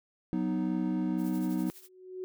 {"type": "chord", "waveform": "triangle", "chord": "B major", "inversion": "second", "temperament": "equal", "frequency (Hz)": [185, 246.9, 311.1], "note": ["F#3", "B3", "D#4"], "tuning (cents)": [0, 0, 0], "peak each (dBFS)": [-30, -31, -30], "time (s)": [0.33, 1.7], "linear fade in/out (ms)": 0}
{"type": "noise with tremolo", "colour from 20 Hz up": "blue", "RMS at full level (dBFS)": -48, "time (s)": [1.17, 1.89], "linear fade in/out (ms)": 50, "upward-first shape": "triangle", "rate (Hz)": 12, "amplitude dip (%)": 75}
{"type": "tone with exponential growth", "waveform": "sine", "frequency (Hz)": 370, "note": "F#4", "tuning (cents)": 0, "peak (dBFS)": -33, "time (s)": [1.68, 2.24], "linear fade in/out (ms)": 0, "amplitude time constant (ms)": 120}
{"effects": []}